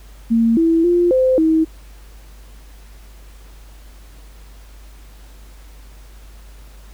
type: tone with pitch steps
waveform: sine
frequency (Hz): 228.9 / 329 / 349.4 / 517 / 319.5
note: A#3 / E4 / F4 / C5 / D#4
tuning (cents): -31 / -3 / +1 / -21 / +46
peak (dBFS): -11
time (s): 0.3-1.65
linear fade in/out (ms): 20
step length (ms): 270
effects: added 50 Hz sine -38 dBFS peak until 6.93 s + pink hiss -49 dBFS RMS until 6.93 s